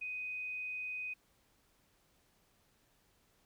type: tone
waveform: sine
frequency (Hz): 2500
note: D#7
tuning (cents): +8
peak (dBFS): -38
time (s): 0.01-1.14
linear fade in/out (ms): 10
effects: pink hiss -72 dBFS RMS until 3.45 s